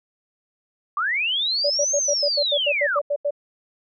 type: linear two-way sweep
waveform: sine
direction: up then down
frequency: 1114 to 6560 to 1114 Hz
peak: -20 dBFS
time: 0.97-2.99 s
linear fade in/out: 2 ms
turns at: 1.96 s
type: tone bursts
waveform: sine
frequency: 578 Hz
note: D5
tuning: 28 cents flat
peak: -19 dBFS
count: 12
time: 1.64-3.308 s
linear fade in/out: 10 ms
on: 62 ms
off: 84 ms
effects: none